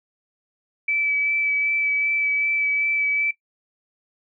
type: tone with vibrato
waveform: sine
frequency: 2304 Hz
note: D7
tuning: 34 cents flat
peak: -19 dBFS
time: 0.88-3.31 s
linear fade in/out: 5 ms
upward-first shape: sine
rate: 2.6 Hz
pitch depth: 14 cents each way
effects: noise-tail reverb RT60 0.1 s tail -18 dB re dry